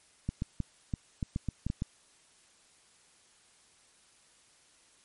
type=clicks; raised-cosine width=5 ms; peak=-19 dBFS; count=10; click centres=0.29 / 0.421 / 0.603 / 0.938 / 1.228 / 1.361 / 1.487 / 1.666 / 1.701 / 1.821 s; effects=white hiss -63 dBFS RMS until 5.04 s + MP3 48 kbps